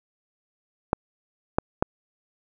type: clicks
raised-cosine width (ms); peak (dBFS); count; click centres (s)
1; -5; 3; 0.931 / 1.585 / 1.825
effects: none